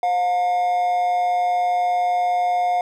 triangle tone with amplitude modulation, 715 Hz, F5, 41 cents sharp, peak -13 dBFS, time 0.03-2.81 s, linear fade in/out 2 ms, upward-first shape sine, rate 197 Hz, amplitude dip 45%, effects none

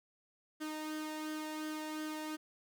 sawtooth tone with flanger, 308.8 Hz, D#4, 13 cents flat, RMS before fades -41 dBFS, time 0.6-2.37 s, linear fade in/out 20 ms, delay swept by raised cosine 0.61 to 1.13 ms, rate 2.8 Hz, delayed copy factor +0.55, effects none

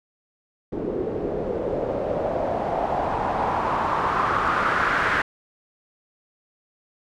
white noise with low-pass filter sweep, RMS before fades -24 dBFS, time 0.72-5.22 s, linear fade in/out 5 ms, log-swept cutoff 370 to 1600 Hz, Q 3.3, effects none

